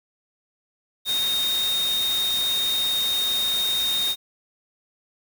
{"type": "tone in noise", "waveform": "sine", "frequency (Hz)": 3703, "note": "A#7", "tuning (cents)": -12, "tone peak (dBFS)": -21, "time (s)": [1.05, 4.16], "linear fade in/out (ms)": 50, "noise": "white", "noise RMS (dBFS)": -31, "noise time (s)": [1.05, 4.16], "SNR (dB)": 7, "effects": []}